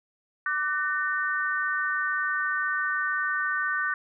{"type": "tone cluster", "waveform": "sine", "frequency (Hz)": [1174, 1508, 1823], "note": ["D6", "F#6", "A#6"], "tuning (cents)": [-1, 32, -39], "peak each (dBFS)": [-31, -27, -30], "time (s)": [0.46, 3.94], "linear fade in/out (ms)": 2, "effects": []}